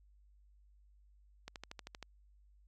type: click train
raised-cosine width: 0.2 ms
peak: -28 dBFS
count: 8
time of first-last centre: 1.48-2.027 s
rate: 12.8 Hz
effects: added 50 Hz sine -62 dBFS peak until 2.67 s + AAC 48 kbps